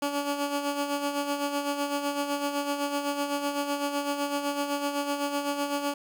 15% pulse tone with tremolo, 285.7 Hz, D4, 48 cents flat, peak -19 dBFS, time 0.02-5.94 s, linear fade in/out 5 ms, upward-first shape sine, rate 7.9 Hz, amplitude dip 55%, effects none

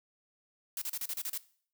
blue noise bursts, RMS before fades -36 dBFS, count 8, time 0.77-1.377 s, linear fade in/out 2 ms, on 47 ms, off 33 ms, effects noise-tail reverb RT60 0.5 s tail -18 dB re dry

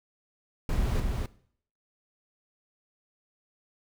brown noise with echo, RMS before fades -27 dBFS, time 0.69-1 s, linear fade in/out 2 ms, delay 260 ms, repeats 1, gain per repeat -3 dB, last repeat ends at 1.26 s, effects noise-tail reverb RT60 0.6 s tail -19 dB re dry

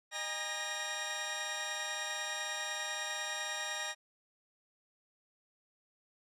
15% pulse tone cluster, 614 / 811 / 944 / 1878 Hz, D#5 / G#5 / A#5 / A#6, -23 / -41 / +22 / +12 cents, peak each -38 / -37 / -40 / -32 dBFS, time 0.11-3.95 s, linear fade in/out 50 ms, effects low-pass 10000 Hz 12 dB/octave

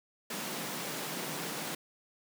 pink high-pass noise, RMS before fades -38 dBFS, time 0.3-1.75 s, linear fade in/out 5 ms, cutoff 150 Hz, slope 48 dB/octave, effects none

